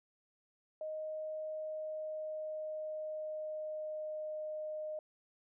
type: tone with pitch glide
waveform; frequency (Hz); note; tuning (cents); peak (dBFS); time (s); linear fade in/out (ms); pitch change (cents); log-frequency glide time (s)
sine; 622.3 to 615.9; D#5 to D#5; 0 to -18; -38; 0.81-4.99; 2; -18; 1.52-4.37
effects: none